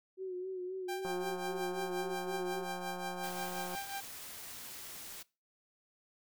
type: tone with vibrato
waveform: sine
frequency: 370 Hz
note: F#4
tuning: in tune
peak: -37 dBFS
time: 0.17-2.66 s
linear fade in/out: 50 ms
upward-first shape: sine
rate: 3.8 Hz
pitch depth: 46 cents each way
type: tone with tremolo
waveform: sawtooth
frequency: 791 Hz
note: G5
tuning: 15 cents sharp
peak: -33 dBFS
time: 0.88-4.01 s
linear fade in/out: 10 ms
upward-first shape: triangle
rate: 5.6 Hz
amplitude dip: 80%
type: click train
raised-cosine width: 1 ms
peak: -30 dBFS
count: 487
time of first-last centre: 1.05-3.75 s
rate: 180 Hz
type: noise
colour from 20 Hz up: white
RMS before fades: -47 dBFS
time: 3.23-5.23 s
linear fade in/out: 10 ms
effects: noise-tail reverb RT60 0.3 s tail -22 dB re dry